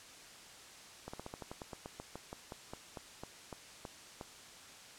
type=slowing click train; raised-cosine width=1 ms; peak=-29 dBFS; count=20; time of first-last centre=1.08-4.212 s; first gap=55 ms; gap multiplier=1.11; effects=white hiss -54 dBFS RMS until 4.98 s + low-pass 8000 Hz 12 dB/octave